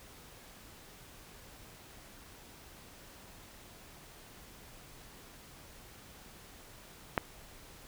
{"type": "click", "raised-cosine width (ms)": 0.5, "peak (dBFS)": -12, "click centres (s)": 7.178, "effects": ["pink hiss -54 dBFS RMS until 7.87 s"]}